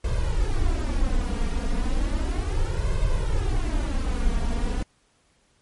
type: noise with flanger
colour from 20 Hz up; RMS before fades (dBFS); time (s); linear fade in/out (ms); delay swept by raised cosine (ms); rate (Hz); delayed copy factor
brown; -23; 0.04-4.83; 5; 1.9 to 4.3; 0.34; +0.85
effects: pink hiss -64 dBFS RMS until 5.61 s + MP3 48 kbps